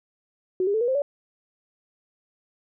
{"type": "tone with pitch steps", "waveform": "sine", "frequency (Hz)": [370, 403.5, 440, 479.8, 523.3, 570.6], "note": ["F#4", "G#4", "A4", "A#4", "C5", "C#5"], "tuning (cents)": [0, -50, 0, 50, 0, 50], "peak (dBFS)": -20, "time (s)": [0.6, 1.02], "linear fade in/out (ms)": 2, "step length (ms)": 70, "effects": []}